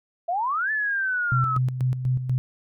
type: exponential two-way sweep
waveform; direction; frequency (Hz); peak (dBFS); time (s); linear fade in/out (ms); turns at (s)
sine; up then down; 659.3 to 1760 to 1264; -22; 0.28-1.58; 10; 0.71
type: tone with tremolo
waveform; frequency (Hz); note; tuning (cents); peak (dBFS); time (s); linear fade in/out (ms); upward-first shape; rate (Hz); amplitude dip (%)
sine; 127.7; C3; -42; -19; 1.32-2.38; 0; square; 4.1; 60
effects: none